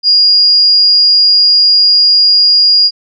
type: tone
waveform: sine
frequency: 4851 Hz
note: D#8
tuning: 45 cents flat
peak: -4 dBFS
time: 0.03-2.91 s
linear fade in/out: 50 ms
effects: none